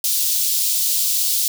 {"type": "high-pass noise", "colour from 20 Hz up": "white", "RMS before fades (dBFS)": -19, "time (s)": [0.04, 1.48], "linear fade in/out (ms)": 2, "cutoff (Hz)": 3600, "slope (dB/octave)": 24, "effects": []}